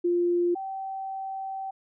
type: tone pair in turn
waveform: sine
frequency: 349.2 / 772.2 Hz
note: F4 / G5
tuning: 0 / -26 cents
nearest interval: octave + major second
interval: 1374 cents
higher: second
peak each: -21 / -31 dBFS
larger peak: first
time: 0.04-0.55 / 0.55-1.71 s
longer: second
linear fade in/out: 10 ms
effects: none